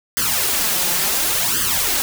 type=noise with flanger; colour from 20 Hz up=white; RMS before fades=-19 dBFS; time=0.17-2.02 s; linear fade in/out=0 ms; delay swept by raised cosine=0.62 to 5.72 ms; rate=0.7 Hz; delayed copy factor=+0.85; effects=none